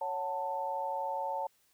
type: chord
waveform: sine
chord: F# minor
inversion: second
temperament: just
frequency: 555 / 740 / 888 Hz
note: C#5 / F#5 / A5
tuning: +2 / 0 / +16 cents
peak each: -38 / -40 / -34 dBFS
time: 0.01-1.47 s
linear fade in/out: 5 ms
effects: white hiss -70 dBFS RMS until 1.73 s